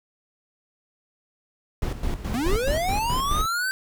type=noise with tremolo; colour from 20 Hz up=brown; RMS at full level=-25 dBFS; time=1.82-3.46 s; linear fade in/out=2 ms; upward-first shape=square; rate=4.7 Hz; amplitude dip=65%
type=linear sweep; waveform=square; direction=up; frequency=220 to 1563 Hz; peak=-24 dBFS; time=2.34-3.71 s; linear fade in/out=0 ms
effects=none